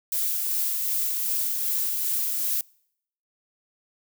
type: noise with tremolo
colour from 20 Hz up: violet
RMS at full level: -25 dBFS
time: 0.12-2.61 s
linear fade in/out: 2 ms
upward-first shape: sine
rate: 2.6 Hz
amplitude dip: 25%
effects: noise-tail reverb RT60 0.7 s tail -26 dB re dry